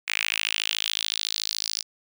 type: tone with high-pass filter sweep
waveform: sawtooth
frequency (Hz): 53.8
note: A1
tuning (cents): -38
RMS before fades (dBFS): -28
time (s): 0.07-1.83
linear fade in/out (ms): 20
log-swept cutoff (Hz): 2300 to 5000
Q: 3.7
effects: none